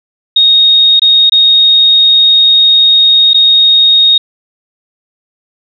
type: tone with dropouts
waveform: sine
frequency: 3729 Hz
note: A#7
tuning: in tune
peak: -3 dBFS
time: 0.36-4.18 s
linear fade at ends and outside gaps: 5 ms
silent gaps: 0.996-1.018 / 1.297-1.32 / 3.334-3.343 s
effects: none